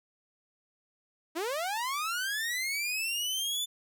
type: linear sweep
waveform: sawtooth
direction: up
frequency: 304.1 to 3520 Hz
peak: -27 dBFS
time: 1.35-3.66 s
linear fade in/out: 20 ms
effects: none